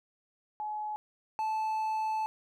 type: tone pair in turn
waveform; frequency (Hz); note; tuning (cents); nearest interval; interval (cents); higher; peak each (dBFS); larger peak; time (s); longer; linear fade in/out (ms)
sine / triangle; 849 / 872.9; G#5 / A5; +38 / -14; unison; 48; second; -33 / -27; second; 0.6-0.96 / 1.39-2.26; second; 0
effects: none